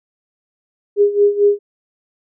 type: tone with tremolo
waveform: sine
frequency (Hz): 408.6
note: G#4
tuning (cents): -28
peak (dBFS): -7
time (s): 0.96-1.59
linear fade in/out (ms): 50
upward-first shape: sine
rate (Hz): 4.5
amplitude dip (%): 80
effects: none